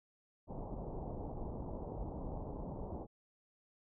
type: low-pass noise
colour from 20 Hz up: pink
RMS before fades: -43 dBFS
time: 0.47-3.07 s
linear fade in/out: 50 ms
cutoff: 920 Hz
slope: 48 dB/octave
effects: none